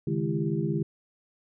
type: tone cluster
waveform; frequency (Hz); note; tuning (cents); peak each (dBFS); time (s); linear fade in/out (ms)
sine; 139.6 / 156.9 / 210.5 / 335.3 / 398; C#3 / D#3 / G#3 / E4 / G4; +13 / +15 / +24 / +30 / +26; -32 / -29 / -32 / -32 / -34; 0.07-0.83; 5
effects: none